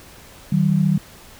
sine tone pair together, 155.56 / 190.18 Hz, D#3 / F#3, 0 / +48 cents, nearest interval minor third, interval 348 cents, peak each -17 dBFS, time 0.52-0.98 s, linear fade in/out 5 ms, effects pink hiss -44 dBFS RMS until 1.39 s

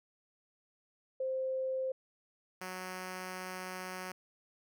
sine / 5% pulse tone pair in turn, 523.3 / 184.64 Hz, C5 / F#3, 0 / -3 cents, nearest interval octave + tritone, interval 1803 cents, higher first, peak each -32 / -29 dBFS, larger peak second, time 1.2-1.92 / 2.61-4.12 s, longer second, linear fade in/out 5 ms, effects none

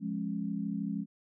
sine chord, Db major, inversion first, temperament equal with one note detuned, 174.61 / 207.7 / 273.5 Hz, F3 / Ab3 / Db4, 0 / 0 / -23 cents, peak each -37 / -34 / -38 dBFS, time 0-1.06 s, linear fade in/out 50 ms, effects none

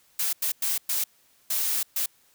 blue noise bursts at uneven times, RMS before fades -26 dBFS, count 6, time 0.19-0.33 / 0.42-0.52 / 0.62-0.78 / 0.89-1.04 / 1.5-1.83 / 1.96-2.06 s, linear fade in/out 5 ms, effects white hiss -62 dBFS RMS until 2.34 s

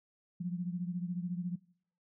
sine beating tone pair, 174.61 / 188.61 Hz, F3 / F#3, 0 / +33 cents, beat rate 14 Hz, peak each -35 / -40 dBFS, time 0.4-1.56 s, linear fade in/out 10 ms, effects noise-tail reverb RT60 0.7 s tail -25 dB re dry

